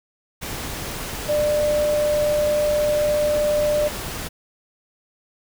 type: tone in noise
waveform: sine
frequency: 596 Hz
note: D5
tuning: 25 cents sharp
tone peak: -17 dBFS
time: 1.28-3.89 s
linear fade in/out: 20 ms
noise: pink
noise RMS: -30 dBFS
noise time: 0.41-4.29 s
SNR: +10 dB
effects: none